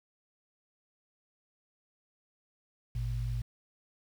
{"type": "tone pair together", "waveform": "sine", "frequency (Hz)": [52.52, 117.9], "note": ["G#1", "A#2"], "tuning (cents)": [20, 20], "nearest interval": "octave + major second", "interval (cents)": 1400, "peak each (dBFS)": [-34, -33], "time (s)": [2.95, 3.42], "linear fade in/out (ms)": 5, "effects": ["9-bit"]}